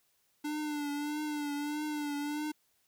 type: tone with vibrato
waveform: square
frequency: 295.6 Hz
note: D4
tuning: 11 cents sharp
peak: -34 dBFS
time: 0.44-2.52 s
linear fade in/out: 10 ms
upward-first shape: triangle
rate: 1.6 Hz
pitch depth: 52 cents each way
effects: white hiss -73 dBFS RMS until 2.87 s